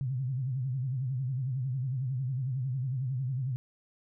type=tone with vibrato; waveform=sine; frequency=129.8 Hz; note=C3; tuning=13 cents flat; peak=-29 dBFS; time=0.01-3.56 s; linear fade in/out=0 ms; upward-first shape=sine; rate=11 Hz; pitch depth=120 cents each way; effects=none